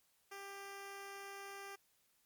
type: tone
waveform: 10% pulse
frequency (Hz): 396.1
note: G4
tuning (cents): +18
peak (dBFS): -39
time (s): 0.31-1.76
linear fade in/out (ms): 10
effects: white hiss -75 dBFS RMS until 2.25 s + MP3 96 kbps